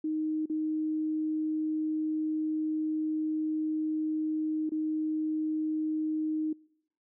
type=tone with dropouts; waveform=sine; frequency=311.1 Hz; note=D#4; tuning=in tune; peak=-28 dBFS; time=0.04-6.53 s; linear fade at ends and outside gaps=5 ms; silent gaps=0.458-0.497 / 4.694-4.718 s; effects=noise-tail reverb RT60 0.8 s tail -26 dB re dry